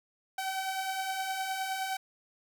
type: beating tone pair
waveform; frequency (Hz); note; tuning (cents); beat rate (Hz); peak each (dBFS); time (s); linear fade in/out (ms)
sawtooth; 757 / 766.7; F#5 / G5; +39 / -39; 9.7; -36 / -29; 0.38-1.97; 5
effects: none